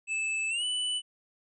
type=tone with pitch glide; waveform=square; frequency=2624 to 2980 Hz; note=E7 to F#7; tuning=-9 to +12 cents; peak=-29 dBFS; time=0.07-1.02 s; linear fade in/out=50 ms; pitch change=+221 cents; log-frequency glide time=0.49-0.64 s; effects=resampled to 24000 Hz